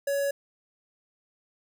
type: tone with notch filter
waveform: square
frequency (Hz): 561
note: C#5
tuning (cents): +21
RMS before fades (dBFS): -27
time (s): 0.07-0.31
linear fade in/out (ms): 5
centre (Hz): 3300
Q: 0.92
effects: 11-bit